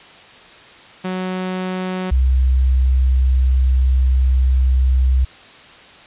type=tone pair in turn; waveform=sawtooth / sine; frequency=185 / 64.51 Hz; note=F#3 / C2; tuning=0 / -24 cents; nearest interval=octave + tritone; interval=1824 cents; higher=first; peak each=-17 / -11 dBFS; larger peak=second; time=1.04-2.11 / 2.11-5.25 s; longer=second; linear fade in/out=10 ms; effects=white hiss -42 dBFS RMS until 6.06 s + resampled to 8000 Hz